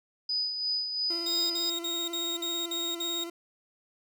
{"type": "tone with tremolo", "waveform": "sine", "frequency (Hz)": 4978, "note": "D#8", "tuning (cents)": 0, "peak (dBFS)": -26, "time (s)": [0.29, 1.7], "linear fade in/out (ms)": 5, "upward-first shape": "sine", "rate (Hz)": 2.9, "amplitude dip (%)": 50}
{"type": "tone with vibrato", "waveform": "40% pulse", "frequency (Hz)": 339.5, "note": "F4", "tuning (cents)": -49, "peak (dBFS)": -36, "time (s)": [1.1, 3.3], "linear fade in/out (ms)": 5, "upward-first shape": "square", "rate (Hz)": 18, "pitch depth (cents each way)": 19}
{"type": "tone bursts", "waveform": "35% pulse", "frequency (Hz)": 3738, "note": "A#7", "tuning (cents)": 4, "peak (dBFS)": -28, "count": 7, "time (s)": [1.26, 3.24], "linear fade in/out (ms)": 5, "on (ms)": 240, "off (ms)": 50}
{"effects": []}